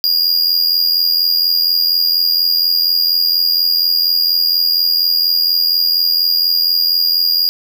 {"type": "tone with amplitude modulation", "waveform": "square", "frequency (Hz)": 4838, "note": "D#8", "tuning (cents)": -49, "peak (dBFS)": -9, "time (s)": [0.04, 7.49], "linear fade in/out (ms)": 0, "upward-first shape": "sine", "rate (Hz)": 84.2, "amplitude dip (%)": 60, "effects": []}